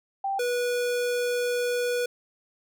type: tone pair in turn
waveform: sine / square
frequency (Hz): 784 / 487.8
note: G5 / B4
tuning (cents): 0 / -21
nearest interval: minor sixth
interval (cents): 821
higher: first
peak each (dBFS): -25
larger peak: neither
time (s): 0.24-0.39 / 0.39-2.06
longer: second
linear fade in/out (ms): 5
effects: none